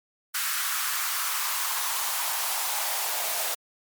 white noise with high-pass filter sweep, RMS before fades -28 dBFS, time 0.34-3.55 s, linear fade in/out 10 ms, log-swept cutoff 1400 to 660 Hz, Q 2.9, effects MP3 96 kbps

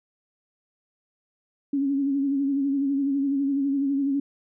sine tone with vibrato, 277.2 Hz, C#4, in tune, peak -21 dBFS, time 1.73-4.2 s, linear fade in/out 5 ms, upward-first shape sine, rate 12 Hz, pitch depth 48 cents each way, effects none

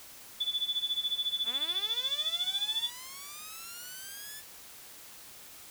sine tone with tremolo, 3466 Hz, A7, 27 cents flat, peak -26 dBFS, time 0.4-2.9 s, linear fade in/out 10 ms, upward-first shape sine, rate 14 Hz, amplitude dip 85%
5% pulse linear sweep, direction up, 207.7 to 1760 Hz, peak -32 dBFS, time 1.44-4.43 s, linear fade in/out 50 ms
effects white hiss -50 dBFS RMS until 5.7 s

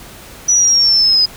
sine linear sweep, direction down, 5920 to 4978 Hz, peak -8 dBFS, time 0.48-1.26 s, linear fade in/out 10 ms, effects pink hiss -36 dBFS RMS until 1.36 s

